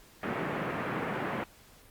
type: band-pass noise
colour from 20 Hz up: pink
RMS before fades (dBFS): -34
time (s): 0.23-1.44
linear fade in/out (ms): 2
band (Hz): 140 to 2200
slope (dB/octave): 24
effects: pink hiss -57 dBFS RMS until 1.9 s + Opus 48 kbps